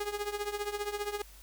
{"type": "tone with tremolo", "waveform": "sawtooth", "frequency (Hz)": 412.5, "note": "G#4", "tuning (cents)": -12, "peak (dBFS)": -26, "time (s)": [0, 1.22], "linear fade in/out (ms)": 5, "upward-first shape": "triangle", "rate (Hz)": 15, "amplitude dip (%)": 85, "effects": ["added 50 Hz sine -52 dBFS peak until 1.42 s", "white hiss -56 dBFS RMS until 1.42 s"]}